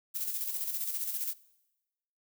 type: noise with tremolo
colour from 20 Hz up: violet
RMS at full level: -33 dBFS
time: 0.14-1.34 s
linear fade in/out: 20 ms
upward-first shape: square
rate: 15 Hz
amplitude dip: 45%
effects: noise-tail reverb RT60 1.0 s tail -21 dB re dry